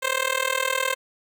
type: tone with amplitude modulation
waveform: 10% pulse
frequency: 525 Hz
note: C5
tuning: 6 cents sharp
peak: -10 dBFS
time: 0.02-0.95 s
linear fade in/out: 20 ms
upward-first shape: sine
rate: 39.7 Hz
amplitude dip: 90%
effects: none

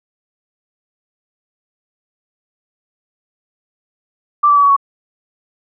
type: tone with pitch steps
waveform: sine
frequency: 1174.7 / 1159.2 / 1143.9 / 1128.8 / 1113.9 Hz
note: D6 / D6 / D6 / C#6 / C#6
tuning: 0 / -23 / -46 / +31 / +8 cents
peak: -7 dBFS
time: 4.43-4.765 s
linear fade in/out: 10 ms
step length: 67 ms
effects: none

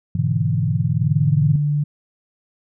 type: chord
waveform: sine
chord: E dominant seventh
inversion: first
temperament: equal with one note detuned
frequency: 103.83 / 123.47 / 146.41 / 164.81 Hz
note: G#2 / B2 / D3 / E3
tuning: 0 / 0 / -5 / 0 cents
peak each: -22 dBFS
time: 0.15-1.56 s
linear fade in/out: 5 ms
type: tone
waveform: sine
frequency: 146.83 Hz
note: D3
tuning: in tune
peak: -16 dBFS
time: 1.02-1.84 s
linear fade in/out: 10 ms
effects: none

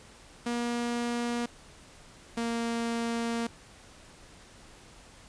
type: tone pair in turn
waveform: sawtooth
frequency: 238.4 / 232.4 Hz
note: A#3 / A#3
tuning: +39 / -5 cents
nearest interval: unison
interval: 44 cents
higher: first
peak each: -25 dBFS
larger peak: neither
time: 0.46-1.46 / 2.37-3.47 s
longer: second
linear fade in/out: 5 ms
effects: pink hiss -53 dBFS RMS until 5.28 s + resampled to 22050 Hz

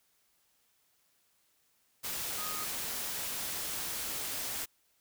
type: tone in noise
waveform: sine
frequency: 1246 Hz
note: D#6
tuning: 2 cents sharp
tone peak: -41 dBFS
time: 2.37-2.65 s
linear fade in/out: 20 ms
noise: white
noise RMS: -37 dBFS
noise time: 2.03-4.66 s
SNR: -7 dB
effects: white hiss -72 dBFS RMS until 5 s

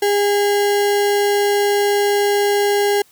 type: tone with sample-and-hold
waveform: sine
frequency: 407 Hz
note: G#4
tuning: 35 cents flat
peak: -13 dBFS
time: 0.02-3.02 s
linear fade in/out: 5 ms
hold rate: 1225 Hz
effects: white hiss -53 dBFS RMS until 3.11 s

